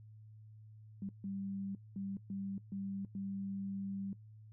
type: tone bursts at uneven times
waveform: sine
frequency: 196 Hz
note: G3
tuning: in tune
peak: -38 dBFS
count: 6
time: 1.02-1.09 / 1.24-1.75 / 1.96-2.17 / 2.3-2.58 / 2.72-3.05 / 3.15-4.13 s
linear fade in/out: 2 ms
effects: noise-tail reverb RT60 0.1 s tail -19 dB re dry + added 108 Hz sine -53 dBFS peak until 4.52 s